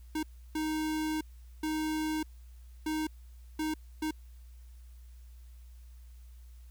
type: tone bursts at uneven times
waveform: square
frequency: 311.1 Hz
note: D#4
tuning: in tune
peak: -31 dBFS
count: 6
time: 0.15-0.23 / 0.55-1.21 / 1.63-2.23 / 2.86-3.07 / 3.59-3.74 / 4.02-4.11 s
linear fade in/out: 5 ms
effects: added 60 Hz sine -48 dBFS peak until 6.7 s + white hiss -68 dBFS RMS until 6.7 s

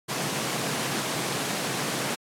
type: high-pass noise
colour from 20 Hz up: pink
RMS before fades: -29 dBFS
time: 0.08-2.16 s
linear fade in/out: 20 ms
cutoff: 120 Hz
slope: 96 dB/octave
effects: low-pass 11000 Hz 12 dB/octave + AAC 64 kbps

